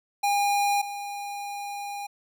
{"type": "tone pair in turn", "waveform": "square", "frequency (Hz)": [811, 811], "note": ["G#5", "G#5"], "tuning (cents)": [-41, -41], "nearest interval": "unison", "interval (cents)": 0, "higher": "neither", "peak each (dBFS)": [-22, -33], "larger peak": "first", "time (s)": [[0.23, 0.82], [0.82, 2.07]], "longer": "second", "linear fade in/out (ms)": 10, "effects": []}